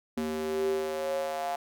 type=tone with high-pass filter sweep; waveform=square; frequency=77.78 Hz; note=D#2; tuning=in tune; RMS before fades=-31 dBFS; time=0.17-1.56 s; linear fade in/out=5 ms; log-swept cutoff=270 to 730 Hz; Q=6.7; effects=none